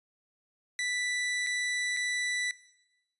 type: tone with dropouts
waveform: sawtooth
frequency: 1975.5 Hz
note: B6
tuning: in tune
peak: -26 dBFS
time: 0.79-2.51 s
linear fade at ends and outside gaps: 1 ms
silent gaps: 1.465-1.469 / 1.966-1.97 s
effects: noise-tail reverb RT60 1.0 s tail -19 dB re dry + resampled to 24000 Hz